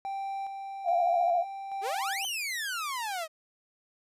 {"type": "tone with tremolo", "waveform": "triangle", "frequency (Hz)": 784, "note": "G5", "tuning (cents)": 0, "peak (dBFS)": -30, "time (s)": [0.05, 2.25], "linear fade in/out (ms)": 0, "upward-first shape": "square", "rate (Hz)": 1.2, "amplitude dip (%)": 40}
{"type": "tone with vibrato", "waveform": "sine", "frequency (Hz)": 698.5, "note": "F5", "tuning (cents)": 0, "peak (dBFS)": -23, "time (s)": [0.84, 1.45], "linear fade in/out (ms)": 50, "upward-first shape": "sine", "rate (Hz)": 14, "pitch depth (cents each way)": 59}
{"type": "exponential two-way sweep", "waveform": "sawtooth", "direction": "up then down", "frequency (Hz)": [370, 3136, 614], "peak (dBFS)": -28, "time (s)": [1.81, 3.28], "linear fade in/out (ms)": 50, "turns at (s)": 2.25}
{"effects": ["resampled to 32000 Hz"]}